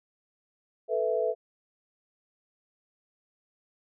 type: chord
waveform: sine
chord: A suspended second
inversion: none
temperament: just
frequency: 440 / 495 / 660 Hz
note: A4 / B4 / E5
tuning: 0 / +4 / +2 cents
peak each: -29 dBFS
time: 0.88-1.35 s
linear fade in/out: 50 ms
effects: none